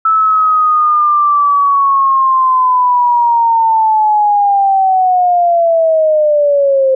sine linear sweep, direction down, 1315 to 523.3 Hz, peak -7 dBFS, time 0.05-6.95 s, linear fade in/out 5 ms, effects none

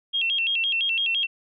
sine tone with vibrato, 2960 Hz, F#7, in tune, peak -21 dBFS, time 0.13-1.27 s, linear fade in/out 20 ms, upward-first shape square, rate 5.9 Hz, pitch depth 160 cents each way, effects none

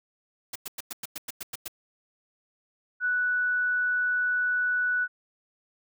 white noise bursts, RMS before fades -35 dBFS, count 10, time 0.53-1.681 s, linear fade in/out 5 ms, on 26 ms, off 99 ms
sine tone, 1480 Hz, F#6, in tune, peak -23 dBFS, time 3-5.08 s, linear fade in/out 50 ms
effects none

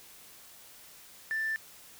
triangle tone, 1771 Hz, A6, 11 cents sharp, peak -26 dBFS, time 1.31-1.56 s, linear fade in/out 0 ms, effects tanh soft clip ceiling -26 dBFS + white hiss -53 dBFS RMS until 1.99 s

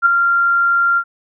sine tone with ADSR envelope, 1386 Hz, F6, 14 cents flat, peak -5 dBFS, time 0.02-1.04 s, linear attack 40 ms, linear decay 6 ms, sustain -6 dB, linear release 67 ms, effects none

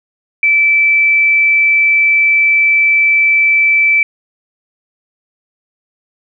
sine tone, 2320 Hz, D7, 22 cents flat, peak -7 dBFS, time 0.43-4.03 s, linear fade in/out 2 ms, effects none

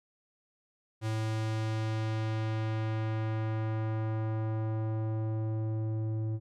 square tone with low-pass filter sweep, 110 Hz, A2, in tune, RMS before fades -32 dBFS, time 1.01-6.4 s, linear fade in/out 50 ms, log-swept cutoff 9200 to 350 Hz, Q 0.71, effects none

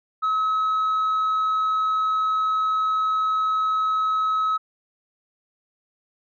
sine tone, 1284 Hz, E6, 46 cents flat, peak -17 dBFS, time 0.22-4.58 s, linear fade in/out 20 ms, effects tanh soft clip ceiling -18 dBFS

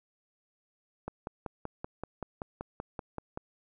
click train, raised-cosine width 1 ms, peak -22 dBFS, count 13, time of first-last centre 1.08-3.374 s, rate 5.23 Hz, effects none

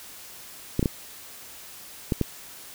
clicks, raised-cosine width 3 ms, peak -9 dBFS, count 5, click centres 0.794 / 0.828 / 0.858 / 2.122 / 2.213 s, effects white hiss -44 dBFS RMS until 2.74 s

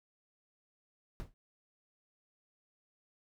brown noise with exponential decay, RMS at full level -36 dBFS, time 1.2-1.34 s, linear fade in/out 0 ms, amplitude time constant 30 ms, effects none

